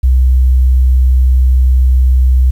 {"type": "tone", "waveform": "sine", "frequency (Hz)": 63.8, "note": "C2", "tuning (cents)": -43, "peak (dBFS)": -5, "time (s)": [0.03, 2.51], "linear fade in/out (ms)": 10, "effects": ["7-bit"]}